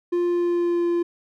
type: tone with pitch glide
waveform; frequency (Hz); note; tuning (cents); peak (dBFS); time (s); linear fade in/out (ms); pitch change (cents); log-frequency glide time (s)
triangle; 350 to 344.8; F4 to F4; +4 to -22; -17; 0.12-1.03; 10; -26; 0.25-0.88
effects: none